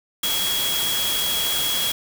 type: tone in noise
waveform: sine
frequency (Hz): 3322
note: G#7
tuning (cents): 0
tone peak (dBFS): -23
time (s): 0.23-1.92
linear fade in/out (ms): 5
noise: white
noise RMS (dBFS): -25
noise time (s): 0.23-1.92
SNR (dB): -1
effects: none